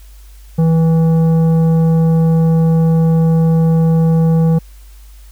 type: tone with tanh clipping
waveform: sine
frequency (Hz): 163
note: E3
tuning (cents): -19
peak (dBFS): -10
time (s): 0.58-4.59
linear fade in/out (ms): 10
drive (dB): 10
effects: added 50 Hz sine -35 dBFS peak until 5.31 s + white hiss -49 dBFS RMS until 5.31 s